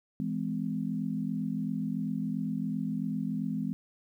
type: chord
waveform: sine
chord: E augmented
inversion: none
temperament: equal with one note detuned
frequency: 164.81 / 207.7 / 255.2 Hz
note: E3 / G#3 / B#3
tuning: 0 / 0 / -43 cents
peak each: -35 / -33 / -34 dBFS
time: 0.2-3.73 s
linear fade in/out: 0 ms
effects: 11-bit